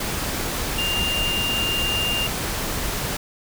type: tone in noise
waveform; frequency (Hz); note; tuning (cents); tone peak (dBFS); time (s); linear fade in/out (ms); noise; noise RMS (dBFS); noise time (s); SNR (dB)
sine; 2800; F7; +4; -22; 0.78-2.27; 5; pink; -26; 0-3.17; +1
effects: none